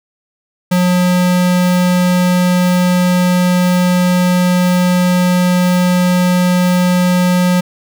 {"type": "tone", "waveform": "square", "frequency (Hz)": 179.9, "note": "F#3", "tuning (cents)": -48, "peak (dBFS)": -10, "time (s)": [0.71, 7.61], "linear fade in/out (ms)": 10, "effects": []}